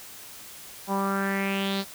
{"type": "tone with low-pass filter sweep", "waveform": "sawtooth", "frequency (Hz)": 196, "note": "G3", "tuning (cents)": 0, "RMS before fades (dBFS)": -27, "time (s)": [0.87, 1.85], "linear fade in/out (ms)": 50, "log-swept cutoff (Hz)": [880, 4500], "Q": 4.7, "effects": ["white hiss -44 dBFS RMS until 1.94 s"]}